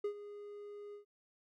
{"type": "tone with ADSR envelope", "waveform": "triangle", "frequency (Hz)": 411.7, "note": "G#4", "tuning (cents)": -15, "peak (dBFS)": -30, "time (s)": [0.04, 1.05], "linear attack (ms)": 6, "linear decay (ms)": 86, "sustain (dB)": -14, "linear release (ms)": 110, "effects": []}